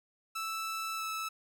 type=tone with pitch glide; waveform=sawtooth; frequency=1318.5 to 1308.6 Hz; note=E6 to E6; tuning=0 to -13 cents; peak=-31 dBFS; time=0.35-1.29 s; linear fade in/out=10 ms; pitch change=-13 cents; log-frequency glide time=0.96-1.04 s; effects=none